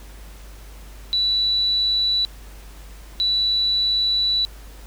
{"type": "tone pair in turn", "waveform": "sine", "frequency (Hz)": [3951, 3951], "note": ["B7", "B7"], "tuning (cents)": [0, 0], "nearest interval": "unison", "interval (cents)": 0, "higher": "neither", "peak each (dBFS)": -17, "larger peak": "neither", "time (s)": [[1.13, 2.25], [3.2, 4.45]], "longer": "second", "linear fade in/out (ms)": 0, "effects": ["added 50 Hz sine -38 dBFS peak until 4.86 s", "pink hiss -47 dBFS RMS until 4.86 s"]}